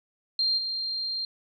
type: tone with level steps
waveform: sine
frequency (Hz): 4186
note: C8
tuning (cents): 0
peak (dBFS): -22 / -28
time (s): 0.39-1.25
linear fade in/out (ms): 2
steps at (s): 0.57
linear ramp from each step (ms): 20
effects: none